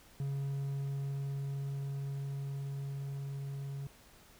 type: tone with level ramp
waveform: triangle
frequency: 138.59 Hz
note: C#3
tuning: in tune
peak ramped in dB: -31 to -36 dBFS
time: 0.2-3.87 s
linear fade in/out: 2 ms
effects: pink hiss -60 dBFS RMS until 4.39 s